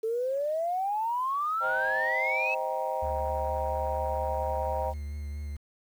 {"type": "exponential sweep", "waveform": "sine", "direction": "up", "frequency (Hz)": [435.9, 2640], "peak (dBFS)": -26, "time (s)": [0.03, 2.55], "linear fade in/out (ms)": 10}
{"type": "chord", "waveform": "sine", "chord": "C minor seventh", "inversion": "none", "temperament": "just", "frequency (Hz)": [523.3, 627.9, 784.9, 941.9], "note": ["C5", "Eb5", "G5", "Bb5"], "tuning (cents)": [0, 16, 2, 18], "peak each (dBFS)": -33, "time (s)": [1.6, 4.94], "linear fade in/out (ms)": 50}
{"type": "tone with vibrato", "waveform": "triangle", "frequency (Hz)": 73.4, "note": "D2", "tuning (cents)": 0, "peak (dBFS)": -31, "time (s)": [3.02, 5.57], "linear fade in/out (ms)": 10, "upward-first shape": "triangle", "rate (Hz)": 4.3, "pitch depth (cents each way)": 27}
{"effects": ["tanh soft clip ceiling -18 dBFS", "9-bit"]}